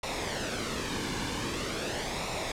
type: noise with flanger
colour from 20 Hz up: pink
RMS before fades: -33 dBFS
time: 0.03-2.52 s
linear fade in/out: 5 ms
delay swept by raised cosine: 0.63 to 1.58 ms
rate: 0.44 Hz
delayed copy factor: -0.55
effects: low-pass 7000 Hz 12 dB/octave